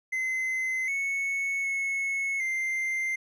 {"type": "tone with pitch steps", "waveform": "triangle", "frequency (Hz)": [2054, 2207, 2192, 2089], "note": ["C7", "C#7", "C#7", "C7"], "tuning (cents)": [-33, -8, -20, -3], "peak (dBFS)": -25, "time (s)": [0.12, 3.16], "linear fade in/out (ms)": 10, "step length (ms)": 760, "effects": []}